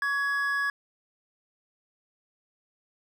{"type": "tone pair together", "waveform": "triangle", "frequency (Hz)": [1125.7, 1677], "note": ["C#6", "G#6"], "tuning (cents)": [26, 16], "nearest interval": "perfect fifth", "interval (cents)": 690, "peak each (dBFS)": [-30, -24], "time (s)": [0.02, 0.7], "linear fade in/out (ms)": 2, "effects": []}